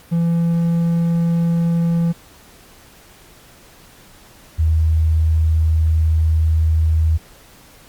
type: tone pair in turn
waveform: triangle / sine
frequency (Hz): 168.5 / 79.75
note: E3 / D#2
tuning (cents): +38 / +43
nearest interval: octave + minor second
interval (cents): 1295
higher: first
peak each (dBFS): -12 / -12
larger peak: neither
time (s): 0.11-2.13 / 4.58-7.18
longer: second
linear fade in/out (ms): 20
effects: pink hiss -46 dBFS RMS until 7.88 s + Opus 48 kbps